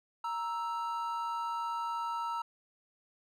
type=tone pair together; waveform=triangle; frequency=934.4 / 1318.5 Hz; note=A#5 / E6; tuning=+4 / 0 cents; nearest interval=tritone; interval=596 cents; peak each=-33 / -35 dBFS; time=0.24-2.42 s; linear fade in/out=5 ms; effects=none